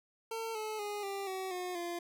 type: tone with pitch steps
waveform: 25% pulse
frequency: 451.7 / 432 / 413.3 / 395.3 / 378.1 / 361.6 / 345.9 Hz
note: A4 / A4 / G#4 / G4 / F#4 / F#4 / F4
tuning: +45 / -32 / -8 / +15 / +38 / -40 / -17 cents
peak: -33 dBFS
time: 0.31-1.99 s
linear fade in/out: 5 ms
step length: 240 ms
effects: none